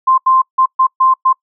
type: tone bursts at uneven times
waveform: sine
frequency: 1046 Hz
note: C6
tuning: 1 cent flat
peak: -7 dBFS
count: 6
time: 0.07-0.18 / 0.26-0.42 / 0.58-0.66 / 0.79-0.87 / 1-1.14 / 1.25-1.33 s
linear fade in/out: 10 ms
effects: noise-tail reverb RT60 0.1 s tail -25 dB re dry